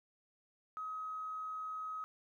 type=tone with tanh clipping; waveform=triangle; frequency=1269 Hz; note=D#6; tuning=34 cents sharp; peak=-39 dBFS; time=0.77-2.04 s; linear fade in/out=0 ms; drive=3 dB; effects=none